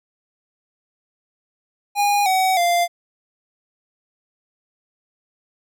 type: tone with pitch steps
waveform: square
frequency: 817 / 753.5 / 695 Hz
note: G#5 / F#5 / F5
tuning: -29 / +31 / -9 cents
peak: -16 dBFS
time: 1.95-2.88 s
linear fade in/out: 50 ms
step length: 310 ms
effects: none